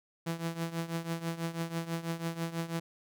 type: tone with tremolo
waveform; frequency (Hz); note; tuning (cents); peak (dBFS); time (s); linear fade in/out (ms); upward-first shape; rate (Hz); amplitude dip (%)
sawtooth; 166.3; E3; +16; -26; 0.26-2.8; 10; triangle; 6.1; 85
effects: none